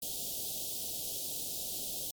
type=band-stop noise; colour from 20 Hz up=white; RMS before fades=-38 dBFS; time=0.02-2.11 s; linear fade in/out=5 ms; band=730 to 3100 Hz; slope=48 dB/octave; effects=MP3 96 kbps